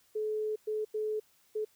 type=tone bursts at uneven times; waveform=sine; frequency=429.6 Hz; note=A4; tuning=41 cents flat; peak=-30 dBFS; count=4; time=0.15-0.56 / 0.67-0.85 / 0.94-1.2 / 1.55-1.65 s; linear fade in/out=10 ms; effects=white hiss -67 dBFS RMS until 1.75 s